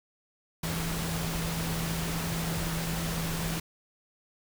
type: tone in noise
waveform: sine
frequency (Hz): 165.1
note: E3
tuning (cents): +3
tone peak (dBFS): -32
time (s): 0.63-3.6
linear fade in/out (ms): 5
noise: pink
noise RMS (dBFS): -34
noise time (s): 0.63-3.6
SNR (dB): -1
effects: none

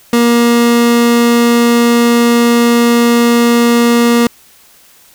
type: tone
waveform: 30% pulse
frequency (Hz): 236.5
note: A#3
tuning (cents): +25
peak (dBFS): -4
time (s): 0.13-4.27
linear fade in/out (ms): 2
effects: white hiss -44 dBFS RMS until 5.14 s

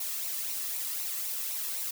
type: noise with flanger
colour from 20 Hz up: blue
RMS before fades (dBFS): -34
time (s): 0-1.91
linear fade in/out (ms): 5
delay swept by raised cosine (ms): 0.6 to 1.36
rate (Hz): 3.9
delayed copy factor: -0.5
effects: none

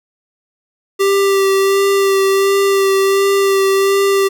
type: tone with vibrato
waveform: square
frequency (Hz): 392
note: G4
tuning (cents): 0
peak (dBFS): -11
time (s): 0.99-4.29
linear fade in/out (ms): 20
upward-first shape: sine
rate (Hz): 1.4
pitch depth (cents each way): 16
effects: none

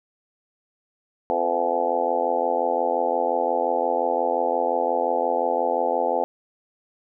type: harmonic tone with a mistuned harmonic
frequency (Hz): 85.7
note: F2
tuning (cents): -32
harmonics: 3 / 4 / 5 / 6 / 7 / 8 / 9 / 10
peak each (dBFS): -35 / -33 / -30 / -25 / -31 / -27 / -27 / -27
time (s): 1.3-6.24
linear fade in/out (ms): 0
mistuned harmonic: 5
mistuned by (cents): +40
effects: none

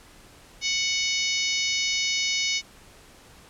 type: harmonic tone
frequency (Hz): 740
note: F#5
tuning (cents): 0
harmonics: 3 / 4 / 5 / 6 / 7 / 8 / 9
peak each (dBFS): -28 / -31 / -31 / -33 / -30 / -32 / -36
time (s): 0.61-2.62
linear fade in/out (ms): 50
effects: pink hiss -51 dBFS RMS until 3.49 s + low-pass 11000 Hz 12 dB/octave

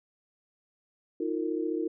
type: tone cluster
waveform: sine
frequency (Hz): 316.6 / 351.3 / 456.6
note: D#4 / F4 / A#4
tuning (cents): +30 / +10 / -36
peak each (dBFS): -31 / -32 / -34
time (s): 1.2-1.88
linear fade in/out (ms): 5
effects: none

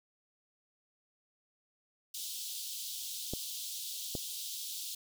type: high-pass noise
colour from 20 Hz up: pink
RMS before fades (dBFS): -41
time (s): 2.14-4.95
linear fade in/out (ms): 5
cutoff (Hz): 3200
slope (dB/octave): 48
type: clicks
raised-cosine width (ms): 2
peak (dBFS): -23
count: 2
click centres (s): 3.336 / 4.152
effects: none

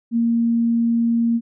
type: tone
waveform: sine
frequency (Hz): 232.4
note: A#3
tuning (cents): -5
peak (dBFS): -15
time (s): 0.11-1.41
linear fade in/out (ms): 50
effects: none

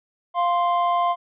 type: tone pair together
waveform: triangle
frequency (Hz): 698.5 / 1046.6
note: F5 / C6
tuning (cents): 0 / 0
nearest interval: perfect fifth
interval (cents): 700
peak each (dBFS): -19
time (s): 0.34-1.16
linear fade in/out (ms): 50
effects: resampled to 8000 Hz

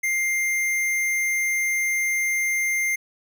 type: tone with hard clipping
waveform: sine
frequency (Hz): 2100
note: C7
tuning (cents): +6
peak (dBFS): -22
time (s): 0.03-2.96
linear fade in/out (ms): 10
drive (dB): 17
effects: none

